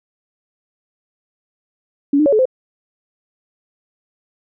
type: tone with pitch steps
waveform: sine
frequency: 282.9 / 303.5 / 560 / 431.2 / 517 Hz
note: C#4 / D#4 / C#5 / A4 / C5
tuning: +35 / -43 / +18 / -35 / -21 cents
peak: -10 dBFS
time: 2.13-2.455 s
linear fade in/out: 5 ms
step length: 65 ms
effects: none